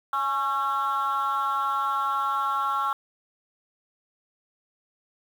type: tone cluster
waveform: sine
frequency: 834 / 1100 / 1356 Hz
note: G#5 / C#6 / E6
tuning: +7 / -14 / +49 cents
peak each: -29 / -25 / -25 dBFS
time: 0.13-2.93 s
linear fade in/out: 2 ms
effects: tanh soft clip ceiling -19 dBFS + 8-bit